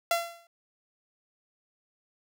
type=tone with exponential decay; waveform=sawtooth; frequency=681 Hz; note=F5; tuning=44 cents flat; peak=-17 dBFS; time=0.11-0.47 s; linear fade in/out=2 ms; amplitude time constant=77 ms; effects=none